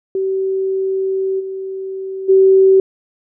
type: tone with level steps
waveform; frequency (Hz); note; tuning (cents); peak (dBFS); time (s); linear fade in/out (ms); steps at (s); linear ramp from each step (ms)
sine; 383.2; G4; -39; -15 / -22 / -6; 0.15-2.8; 2; 1.39 / 2.28; 20
effects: none